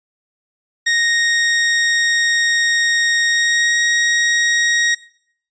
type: tone with pitch glide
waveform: sawtooth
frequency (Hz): 1864.7 to 1882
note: A#6 to A#6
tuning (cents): 0 to +16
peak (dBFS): -10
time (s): 0.86-4.95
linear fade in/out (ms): 10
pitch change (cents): +16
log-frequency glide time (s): 3.26-3.77
effects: noise-tail reverb RT60 0.6 s tail -20 dB re dry + resampled to 16000 Hz